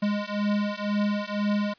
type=beating tone pair; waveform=square; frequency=205.3 / 207.3 Hz; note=G#3 / G#3; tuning=-20 / -3 cents; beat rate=2 Hz; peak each=-28 dBFS; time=0.02-1.74 s; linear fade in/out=10 ms; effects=white hiss -60 dBFS RMS until 1.78 s + resampled to 11025 Hz